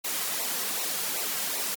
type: noise with flanger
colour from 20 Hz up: white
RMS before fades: -30 dBFS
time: 0.04-1.75 s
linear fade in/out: 10 ms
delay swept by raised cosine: 0.61 to 3.41 ms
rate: 2.6 Hz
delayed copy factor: -0.65
effects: high-pass 200 Hz 12 dB/octave + Opus 48 kbps